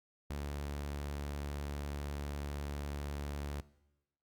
sawtooth tone, 72 Hz, D2, 34 cents flat, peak -34 dBFS, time 0.3-3.61 s, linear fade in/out 5 ms, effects noise-tail reverb RT60 1.0 s tail -20 dB re dry + Opus 48 kbps

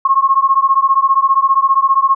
sine beating tone pair, 1076 / 1091 Hz, C6 / C#6, +48 / -28 cents, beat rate 15 Hz, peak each -12 dBFS, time 0.05-2.15 s, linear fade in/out 5 ms, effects none

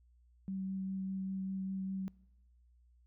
sine tone with vibrato, 191.1 Hz, G3, 44 cents flat, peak -36 dBFS, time 0.48-2.08 s, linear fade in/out 0 ms, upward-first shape sine, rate 5 Hz, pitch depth 10 cents each way, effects noise-tail reverb RT60 1.0 s tail -24 dB re dry + added 60 Hz sine -63 dBFS peak until 3.06 s

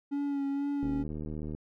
triangle tone with vibrato, 281.1 Hz, C#4, 24 cents sharp, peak -27 dBFS, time 0.11-1.04 s, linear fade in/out 20 ms, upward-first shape sine, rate 2.1 Hz, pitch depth 25 cents each way
click train, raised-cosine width 3 ms, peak -26 dBFS, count 56, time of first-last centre 0.83-1.549 s, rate 76.5 Hz
effects none

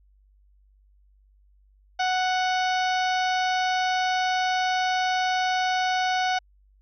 harmonic tone, 740 Hz, F#5, in tune, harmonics 1 / 2 / 3 / 4 / 5 / 6 / 7 / 8, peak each -23 / -29 / -33 / -35 / -37 / -39 / -40 / -41 dBFS, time 1.99-6.39 s, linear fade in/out 10 ms, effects added 49 Hz sine -56 dBFS peak until 6.81 s

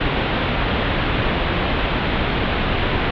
pink low-pass noise, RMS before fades -20 dBFS, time 0-3.11 s, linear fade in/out 10 ms, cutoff 3600 Hz, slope 48 dB/octave, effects none

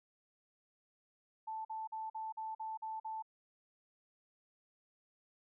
sine tone bursts, 880 Hz, A5, in tune, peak -39 dBFS, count 8, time 1.47-3.225 s, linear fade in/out 10 ms, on 180 ms, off 45 ms, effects none

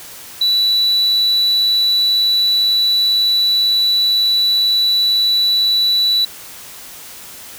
sine tone, 3951 Hz, B7, in tune, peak -9 dBFS, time 0.41-6.25 s, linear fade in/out 5 ms, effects tanh soft clip ceiling -10 dBFS + white hiss -35 dBFS RMS until 7.58 s

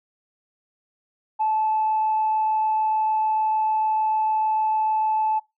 sine tone with frequency modulation, 869 Hz, A5, 22 cents flat, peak -18 dBFS, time 1.39-5.4 s, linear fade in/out 20 ms, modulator 26.7 Hz, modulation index 0.21, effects noise-tail reverb RT60 0.2 s tail -23 dB re dry + tanh soft clip ceiling -14 dBFS

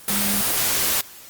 sine tone in noise, 202.3 Hz, G#3, 45 cents flat, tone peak -26 dBFS, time 0.1-0.41 s, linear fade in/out 2 ms, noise white, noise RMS -21 dBFS, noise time 0.08-1.01 s, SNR -8 dB, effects white hiss -43 dBFS RMS until 1.29 s + Opus 24 kbps

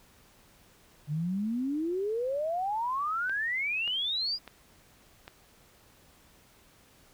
sine exponential sweep, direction up, 142.6 to 4978 Hz, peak -28 dBFS, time 1.07-4.39 s, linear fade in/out 50 ms
clicks, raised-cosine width 0.3 ms, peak -27 dBFS, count 4, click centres 3.296 / 3.877 / 4.477 / 5.279 s
effects pink hiss -60 dBFS RMS until 7.13 s

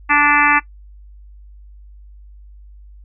harmonic tone, 292.3 Hz, D4, 8 cents flat, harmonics 1 / 3 / 4 / 5 / 6 / 7 / 8 / 9, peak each -23 / -18 / -17 / -21 / -17 / -17 / -22 / -21 dBFS, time 0.09-0.6 s, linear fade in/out 20 ms, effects noise-tail reverb RT60 0.1 s tail -18 dB re dry + added 50 Hz sine -38 dBFS peak until 3.04 s

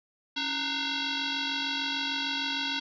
sine tone with frequency modulation, 277.2 Hz, C#4, in tune, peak -28 dBFS, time 0.36-2.8 s, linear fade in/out 10 ms, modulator 601 Hz, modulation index 7.2, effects none

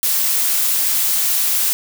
blue noise, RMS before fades -17 dBFS, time 0.03-1.73 s, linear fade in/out 0 ms, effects none

